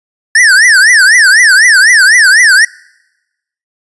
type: tone with vibrato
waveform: square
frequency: 1715 Hz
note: A6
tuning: 45 cents flat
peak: -3 dBFS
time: 0.35-2.65 s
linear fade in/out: 5 ms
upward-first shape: triangle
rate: 4 Hz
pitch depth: 300 cents each way
effects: noise-tail reverb RT60 1.0 s tail -26 dB re dry + resampled to 24000 Hz